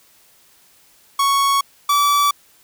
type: tone pair in turn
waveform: 45% pulse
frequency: 1110 / 1153 Hz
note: C#6 / D6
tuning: +2 / -32 cents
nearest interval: minor second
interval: 66 cents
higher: second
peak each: -14 / -13 dBFS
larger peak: second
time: 1.19-1.61 / 1.89-2.31 s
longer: neither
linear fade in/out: 5 ms
effects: white hiss -53 dBFS RMS until 2.63 s